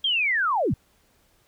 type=linear sweep; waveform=sine; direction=down; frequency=3284 to 69.1 Hz; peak=-20 dBFS; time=0.04-0.74 s; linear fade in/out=5 ms; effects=pink hiss -63 dBFS RMS until 1.47 s